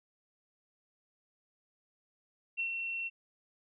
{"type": "tone with ADSR envelope", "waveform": "sine", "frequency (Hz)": 2715, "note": "F7", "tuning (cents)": -50, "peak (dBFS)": -30, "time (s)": [2.57, 3.1], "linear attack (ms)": 27, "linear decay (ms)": 96, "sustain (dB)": -4, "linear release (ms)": 31, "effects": []}